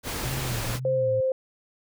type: noise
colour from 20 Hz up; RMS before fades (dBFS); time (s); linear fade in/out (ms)
pink; -31; 0.03-0.8; 50
type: tone with vibrato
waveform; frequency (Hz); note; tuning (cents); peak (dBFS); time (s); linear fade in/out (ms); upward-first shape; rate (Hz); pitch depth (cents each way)
sine; 123.47; B2; 0; -30; 0.24-1.21; 10; sine; 1.9; 140
type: tone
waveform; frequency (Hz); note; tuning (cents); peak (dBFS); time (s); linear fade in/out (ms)
sine; 523.3; C5; 0; -21; 0.85-1.32; 2
effects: none